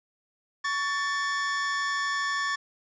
45% pulse tone pair together, 1122 / 1767.8 Hz, C#6 / A6, +21 / +8 cents, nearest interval minor sixth, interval 787 cents, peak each -30 / -28 dBFS, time 0.64-2.56 s, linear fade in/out 10 ms, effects resampled to 16000 Hz + 9-bit

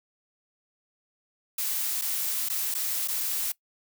blue noise with dropouts, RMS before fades -29 dBFS, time 1.58-3.52 s, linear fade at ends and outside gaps 5 ms, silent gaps 2.014-2.019 / 2.488-2.498 / 2.742-2.749 / 3.076-3.083 s, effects noise-tail reverb RT60 0.1 s tail -21 dB re dry

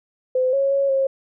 sine tone with pitch steps, 512 / 549 / 553 / 539 Hz, C5 / C#5 / C#5 / C#5, -38 / -17 / -4 / -49 cents, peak -16 dBFS, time 0.35-1.07 s, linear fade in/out 5 ms, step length 180 ms, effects none

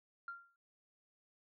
sine tone with exponential decay, 1387 Hz, F6, 12 cents flat, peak -39 dBFS, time 0.28-0.56 s, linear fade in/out 2 ms, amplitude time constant 60 ms, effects tanh soft clip ceiling -36 dBFS

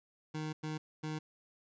25% pulse tone bursts at uneven times, 155 Hz, D#3, 6 cents flat, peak -33 dBFS, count 3, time 0.34-0.53 / 0.63-0.78 / 1.03-1.19 s, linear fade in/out 10 ms, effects resampled to 16000 Hz + 12-bit

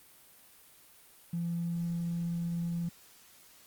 triangle tone with tanh clipping, 170.2 Hz, F3, 44 cents flat, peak -30 dBFS, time 1.33-2.89 s, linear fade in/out 5 ms, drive 1 dB, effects white hiss -58 dBFS RMS until 3.66 s + Opus 32 kbps

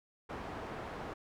white low-pass noise, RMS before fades -43 dBFS, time 0.29-1.14 s, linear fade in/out 10 ms, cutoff 1000 Hz, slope 12 dB/octave, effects none

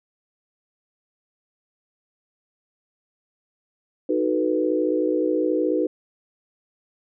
sine chord, B dominant seventh, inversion first, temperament equal, 311.1 / 370 / 440 / 493.9 Hz, D#4 / F#4 / A4 / B4, 0 / 0 / 0 / 0 cents, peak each -23 / -25 / -28 / -24 dBFS, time 4.09-5.87 s, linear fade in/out 5 ms, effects none

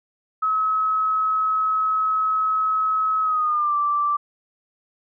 sine tone with pitch glide, 1284 to 1170.7 Hz, E6 to D6, -46 to -6 cents, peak -18 dBFS, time 0.42-4.17 s, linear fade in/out 10 ms, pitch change -160 cents, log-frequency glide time 3.22-3.76 s, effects none

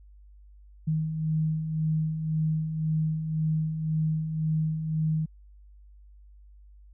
sine beating tone pair, 155.56 / 157.46 Hz, D#3 / D#3, 0 / +21 cents, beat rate 1.9 Hz, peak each -34 / -25 dBFS, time 0.87-5.26 s, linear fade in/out 10 ms, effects added 50 Hz sine -49 dBFS peak until 6.93 s

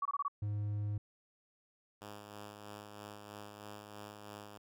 sine tone bursts, 1133 Hz, C#6, 37 cents sharp, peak -32 dBFS, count 5, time 0.02-0.282 s, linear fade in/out 5 ms, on 34 ms, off 23 ms
triangle tone, 103.83 Hz, G#2, in tune, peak -32 dBFS, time 0.42-0.98 s, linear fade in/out 5 ms
5% pulse tone with tremolo, 103.83 Hz, G#2, in tune, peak -35 dBFS, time 2.01-4.58 s, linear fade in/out 10 ms, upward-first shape sine, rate 3.1 Hz, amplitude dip 40%
effects none

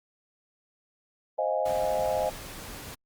sine chord, F minor seventh, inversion second, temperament equal, 523.3 / 622.3 / 698.5 / 830.6 Hz, C5 / Eb5 / F5 / Ab5, 0 / 0 / 0 / 0 cents, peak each -30 / -28 / -32 / -32 dBFS, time 1.38-2.3 s, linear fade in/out 10 ms
pink noise, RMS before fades -41 dBFS, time 1.65-2.95 s, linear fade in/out 10 ms
effects Opus 48 kbps

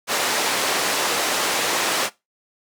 pink band-pass noise, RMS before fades -22 dBFS, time 0.07-2.1 s, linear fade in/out 50 ms, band 460 to 10000 Hz, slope 12 dB/octave, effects noise-tail reverb RT60 0.2 s tail -19 dB re dry

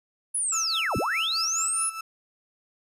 sine linear two-way sweep, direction down then up, 10560 to 58.1 to 10560 Hz, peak -24 dBFS, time 0.34-1.9 s, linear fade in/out 10 ms, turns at 0.97 s
35% pulse tone with tremolo, 1318.5 Hz, E6, in tune, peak -27 dBFS, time 0.52-2.01 s, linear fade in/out 5 ms, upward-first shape triangle, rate 4.8 Hz, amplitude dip 70%
effects resampled to 32000 Hz

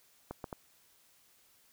clicks, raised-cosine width 1 ms, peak -25 dBFS, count 3, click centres 0.31 / 0.442 / 0.528 s, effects white hiss -66 dBFS RMS until 1.72 s

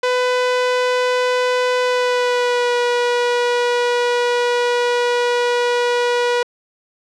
sawtooth tone with pitch glide, 500 to 484.9 Hz, B4 to B4, +21 to -32 cents, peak -11 dBFS, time 0.03-6.43 s, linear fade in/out 5 ms, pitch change -53 cents, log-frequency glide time 1.82-2.76 s, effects low-pass 5000 Hz 12 dB/octave

